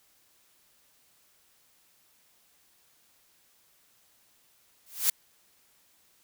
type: noise with exponential growth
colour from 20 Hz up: blue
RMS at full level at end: -20 dBFS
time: 4.86-5.1 s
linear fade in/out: 5 ms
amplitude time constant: 52 ms
effects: white hiss -65 dBFS RMS until 6.23 s